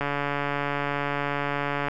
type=click train; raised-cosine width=0.5 ms; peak=-12 dBFS; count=269; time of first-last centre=0.01-1.884 s; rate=143 Hz; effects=none